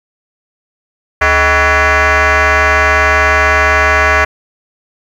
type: tone with frequency modulation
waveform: sine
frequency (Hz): 277.2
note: C#4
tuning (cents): 0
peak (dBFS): -4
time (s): 1.21-4.25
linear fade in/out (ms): 10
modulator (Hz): 351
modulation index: 5.7
effects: tanh soft clip ceiling -6 dBFS + 7-bit